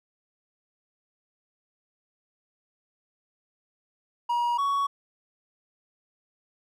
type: tone pair in turn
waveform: triangle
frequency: 955 / 1118.8 Hz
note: A#5 / C#6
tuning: +42 / +16 cents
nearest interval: minor third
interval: 274 cents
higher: second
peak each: -21 dBFS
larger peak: neither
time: 4.29-4.58 / 4.58-4.87 s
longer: neither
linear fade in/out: 10 ms
effects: none